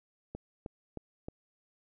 click train, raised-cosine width 2 ms, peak -26 dBFS, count 4, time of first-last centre 0.35-1.285 s, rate 3.21 Hz, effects none

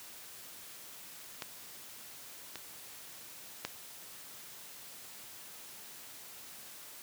clicks, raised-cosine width 0.2 ms, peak -20 / -23 / -17 dBFS, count 3, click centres 1.422 / 2.557 / 3.65 s, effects white hiss -50 dBFS RMS until 7.02 s + high-pass 80 Hz 12 dB/octave

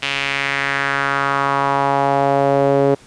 sawtooth tone with band-pass filter sweep, 139 Hz, C#3, 5 cents sharp, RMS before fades -17 dBFS, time 0.02-2.95 s, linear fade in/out 10 ms, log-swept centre 2800 to 460 Hz, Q 2.5, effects pink hiss -46 dBFS RMS until 3.06 s + resampled to 22050 Hz

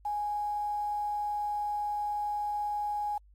sine tone with quantisation, 830.6 Hz, G#5, in tune, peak -29 dBFS, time 0.05-3.18 s, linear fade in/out 5 ms, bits 9, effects added 50 Hz sine -55 dBFS peak until 3.34 s + MP3 64 kbps

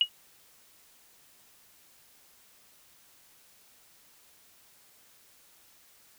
sine tone with exponential decay, 2895 Hz, F#7, 38 cents flat, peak -15 dBFS, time 0.01-0.09 s, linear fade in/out 1 ms, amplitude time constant 16 ms, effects white hiss -60 dBFS RMS until 6.18 s

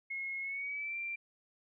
sine tone with pitch glide, 2166 to 2362 Hz, C#7 to D7, -41 to +9 cents, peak -36 dBFS, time 0.1-1.16 s, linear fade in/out 10 ms, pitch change +150 cents, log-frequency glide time 0.41-0.97 s, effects none

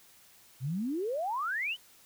sine exponential sweep, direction up, 120 to 3143 Hz, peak -30 dBFS, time 0.6-1.77 s, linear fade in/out 50 ms, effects white hiss -59 dBFS RMS until 2.05 s

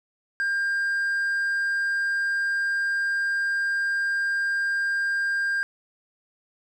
sine tone with hard clipping, 1600 Hz, G6, 35 cents sharp, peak -23 dBFS, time 0.4-5.63 s, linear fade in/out 0 ms, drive 2 dB, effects none

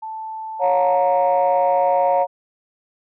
sine tone, 880 Hz, A5, in tune, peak -27 dBFS, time 0.02-0.96 s, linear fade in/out 10 ms
sine chord, Bb minor, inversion first, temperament equal with one note detuned, 554.4 / 716 / 932.3 Hz, Db5 / F5 / Bb5, 0 / +43 / 0 cents, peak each -17 / -17 / -19 dBFS, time 0.59-2.27 s, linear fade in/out 50 ms
effects tanh soft clip ceiling -8 dBFS

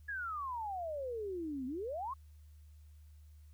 sine exponential two-way sweep, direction down then up, 1710 to 248.4 to 1132 Hz, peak -37 dBFS, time 0.08-2.14 s, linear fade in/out 10 ms, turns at 1.66 s, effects added 75 Hz sine -54 dBFS peak until 3.53 s + white hiss -75 dBFS RMS until 3.53 s

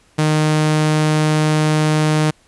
sawtooth tone, 154 Hz, D#3, 17 cents flat, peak -9 dBFS, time 0.18-2.31 s, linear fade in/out 10 ms, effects pink hiss -54 dBFS RMS until 2.47 s + resampled to 24000 Hz

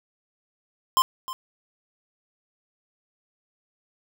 square tone with echo, 1046.5 Hz, C6, in tune, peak -17 dBFS, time 0.97-1.02 s, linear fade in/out 0 ms, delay 310 ms, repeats 1, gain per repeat -14 dB, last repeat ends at 1.33 s, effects none

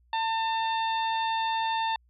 harmonic tone with a mistuned harmonic, 898 Hz, A5, 35 cents sharp, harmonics 1 / 2 / 3 / 4 / 5, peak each -26 / -36 / -39 / -37 / -45 dBFS, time 0.13-1.96 s, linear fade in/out 2 ms, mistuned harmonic 5, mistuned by -21 cents, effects added 60 Hz sine -60 dBFS peak until 2.09 s

